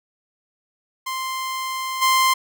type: tone with level steps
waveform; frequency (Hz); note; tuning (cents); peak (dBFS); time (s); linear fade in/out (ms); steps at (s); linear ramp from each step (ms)
sawtooth; 1046; C6; -1; -21 / -11; 1.06-2.34; 10; 2.01; 20
effects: none